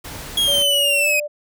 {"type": "noise", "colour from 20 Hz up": "pink", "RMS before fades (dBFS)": -33, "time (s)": [0.04, 0.63], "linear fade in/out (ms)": 10}
{"type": "linear sweep", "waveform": "45% pulse", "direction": "down", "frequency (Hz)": [3322, 2489], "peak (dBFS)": -15, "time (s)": [0.37, 1.2], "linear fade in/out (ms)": 5}
{"type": "tone with pitch glide", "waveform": "sine", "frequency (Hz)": [569, 591.5], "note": ["C#5", "D5"], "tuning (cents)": [45, 12], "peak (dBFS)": -23, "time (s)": [0.47, 1.28], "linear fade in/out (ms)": 20, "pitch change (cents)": 67, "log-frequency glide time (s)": [0.99, 1.05]}
{"effects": []}